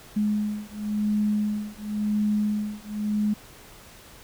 sine beating tone pair, 209.6 / 210.54 Hz, G#3 / G#3, +16 / +24 cents, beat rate 0.94 Hz, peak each -26 dBFS, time 0.16-3.34 s, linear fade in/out 10 ms, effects pink hiss -48 dBFS RMS until 4.23 s

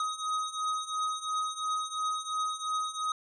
square beating tone pair, 1256 / 1258.9 Hz, D#6 / D#6, +16 / +20 cents, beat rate 2.9 Hz, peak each -36 / -33 dBFS, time 0-3.12 s, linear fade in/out 2 ms, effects resampled to 22050 Hz

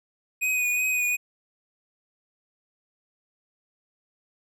square tone with vibrato, 2489 Hz, D#7, in tune, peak -23 dBFS, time 0.41-1.17 s, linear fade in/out 20 ms, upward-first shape triangle, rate 2.7 Hz, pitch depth 29 cents each way, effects none

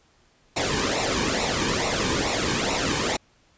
pink noise with flanger, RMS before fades -24 dBFS, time 0.56-3.17 s, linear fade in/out 10 ms, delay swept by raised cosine 0.62 to 1.51 ms, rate 2.3 Hz, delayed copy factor -0.7, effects pink hiss -61 dBFS RMS until 3.57 s + resampled to 16000 Hz

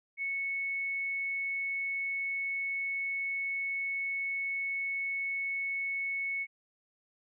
sine tone, 2208 Hz, C#7, 7 cents flat, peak -31 dBFS, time 0.17-6.47 s, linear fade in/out 50 ms, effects none

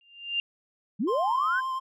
sine tone with exponential growth, 2794 Hz, F7, in tune, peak -22 dBFS, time 0.01-0.4 s, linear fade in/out 1 ms, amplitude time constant 84 ms
sine linear sweep, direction up, 167.8 to 1603 Hz, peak -24 dBFS, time 0.99-1.61 s, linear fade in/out 20 ms
triangle tone with vibrato, 1046.5 Hz, C6, in tune, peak -26 dBFS, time 1.07-1.8 s, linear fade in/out 20 ms, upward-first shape triangle, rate 8.7 Hz, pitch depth 19 cents each way
effects none

